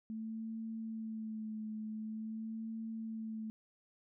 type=tone with vibrato; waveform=sine; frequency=220 Hz; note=A3; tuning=in tune; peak=-39 dBFS; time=0.1-3.5 s; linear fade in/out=0 ms; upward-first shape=sine; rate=0.46 Hz; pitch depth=30 cents each way; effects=none